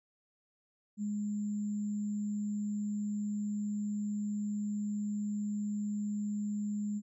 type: tone with sample-and-hold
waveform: sine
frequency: 207.7 Hz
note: G#3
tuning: in tune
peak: -32 dBFS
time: 0.97-7.02 s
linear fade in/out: 50 ms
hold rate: 7350 Hz
effects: resampled to 22050 Hz